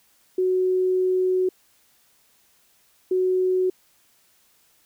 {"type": "tone bursts at uneven times", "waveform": "sine", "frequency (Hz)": 370, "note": "F#4", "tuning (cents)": 0, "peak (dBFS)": -18, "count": 2, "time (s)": [[0.38, 1.49], [3.11, 3.7]], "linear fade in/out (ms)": 5, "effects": ["white hiss -61 dBFS RMS until 4.85 s"]}